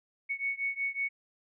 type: beating tone pair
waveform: sine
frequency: 2217 / 2222.4 Hz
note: C#7 / C#7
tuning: 0 / +4 cents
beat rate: 5.4 Hz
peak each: -33 / -34 dBFS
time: 0.29-1.09 s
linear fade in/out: 20 ms
effects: none